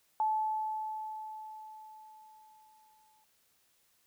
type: tone with exponential decay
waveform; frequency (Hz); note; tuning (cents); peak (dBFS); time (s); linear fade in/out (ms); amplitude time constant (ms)
sine; 867; A5; -26; -26; 0.2-3.24; 1; 660
effects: white hiss -71 dBFS RMS until 4.06 s